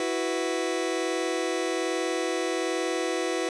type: chord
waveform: sawtooth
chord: E suspended second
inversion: none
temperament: just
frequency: 329.6 / 370.8 / 494.4 Hz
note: E4 / F#4 / B4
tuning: 0 / +4 / +2 cents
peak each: -26 dBFS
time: 0-3.49 s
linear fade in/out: 2 ms
effects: resampled to 22050 Hz + 10-bit